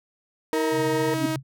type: harmonic tone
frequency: 465.8 Hz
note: A#4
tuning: 1 cent flat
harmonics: 1 / 2 / 4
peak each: -24 / -31 / -36 dBFS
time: 0.53-1.14 s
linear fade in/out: 0 ms
type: tone with vibrato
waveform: sawtooth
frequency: 318.2 Hz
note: D#4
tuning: 39 cents sharp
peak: -21 dBFS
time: 0.53-1.36 s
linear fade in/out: 2 ms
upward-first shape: sine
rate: 2.1 Hz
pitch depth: 8 cents each way
type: tone with tremolo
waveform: sine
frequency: 134.3 Hz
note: C3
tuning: 46 cents sharp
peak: -27 dBFS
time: 0.71-1.43 s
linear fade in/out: 50 ms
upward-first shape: triangle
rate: 14 Hz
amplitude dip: 60%
type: tone with exponential growth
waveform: sine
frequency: 283.3 Hz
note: C#4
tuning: 38 cents sharp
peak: -18 dBFS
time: 1.14-1.26 s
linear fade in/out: 5 ms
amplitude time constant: 26 ms
effects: none